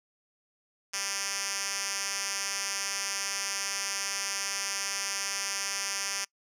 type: tone with band-pass filter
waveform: 5% pulse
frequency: 197.5 Hz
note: G3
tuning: 13 cents sharp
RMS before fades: -33 dBFS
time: 0.93-6.25 s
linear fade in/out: 10 ms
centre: 5900 Hz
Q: 1.4
effects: noise-tail reverb RT60 0.1 s tail -25 dB re dry